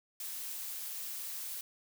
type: noise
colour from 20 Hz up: blue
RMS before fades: -41 dBFS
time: 0.2-1.61 s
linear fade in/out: 2 ms
effects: none